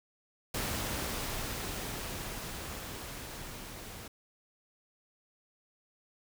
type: noise with level ramp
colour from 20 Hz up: pink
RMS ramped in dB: -34 to -46 dBFS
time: 0.54-4.08 s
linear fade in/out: 5 ms
effects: none